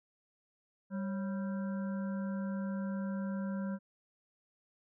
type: harmonic tone with a mistuned harmonic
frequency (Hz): 196.1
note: G3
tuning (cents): +1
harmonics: 1 / 3 / 5 / 7 / 8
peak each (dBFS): -34 / -45 / -52 / -53 / -53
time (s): 0.9-3.79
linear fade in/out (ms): 50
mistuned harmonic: 3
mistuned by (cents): -120
effects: none